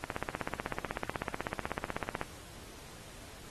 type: click train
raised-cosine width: 0.5 ms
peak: -18 dBFS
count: 36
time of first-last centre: 0.04-2.214 s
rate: 16.1 Hz
effects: pink hiss -51 dBFS RMS until 3.5 s + AAC 32 kbps